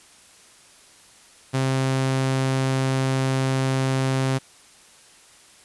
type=tone; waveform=sawtooth; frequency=132.6 Hz; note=C3; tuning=23 cents sharp; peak=-16 dBFS; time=1.53-4.39 s; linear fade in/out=20 ms; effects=white hiss -51 dBFS RMS until 5.64 s + resampled to 24000 Hz